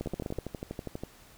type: two click trains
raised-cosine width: 2 ms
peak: -22 / -20 dBFS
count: 13 / 7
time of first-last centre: 0.06-1.036 / 0.01-0.387 s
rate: 12.3 / 15.9 Hz
effects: pink hiss -56 dBFS RMS until 1.37 s